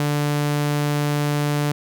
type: tone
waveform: sawtooth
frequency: 146.7 Hz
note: D3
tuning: 2 cents flat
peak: -15 dBFS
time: 0-1.72 s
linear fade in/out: 2 ms
effects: none